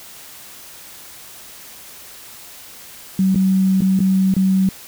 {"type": "tone with dropouts", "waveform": "sine", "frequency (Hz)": 190.1, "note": "F#3", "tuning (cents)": 47, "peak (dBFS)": -12, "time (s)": [3.19, 4.69], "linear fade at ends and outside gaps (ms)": 2, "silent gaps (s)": [[3.347, 3.357], [3.807, 3.819], [3.992, 4.003], [4.34, 4.365]], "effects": ["white hiss -39 dBFS RMS until 4.87 s"]}